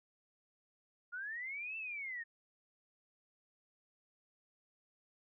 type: linear two-way sweep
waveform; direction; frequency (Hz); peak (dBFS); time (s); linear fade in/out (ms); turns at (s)
sine; up then down; 1396.9 to 2678 to 1806; -40; 1.12-2.24; 20; 1.77
effects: none